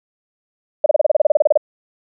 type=tone bursts; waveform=sine; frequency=602 Hz; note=D5; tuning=43 cents sharp; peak=-7 dBFS; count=15; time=0.84-1.575 s; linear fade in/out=5 ms; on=21 ms; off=30 ms; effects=none